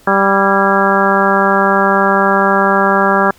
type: harmonic tone with a mistuned harmonic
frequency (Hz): 196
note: G3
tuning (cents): 0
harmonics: 1 / 2 / 3 / 4 / 5 / 6 / 7 / 8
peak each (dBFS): -17 / -17 / -17 / -17 / -17 / -17 / -17 / -17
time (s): 0.07-3.31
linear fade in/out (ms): 5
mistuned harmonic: 8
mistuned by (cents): +77
effects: pink hiss -46 dBFS RMS until 3.38 s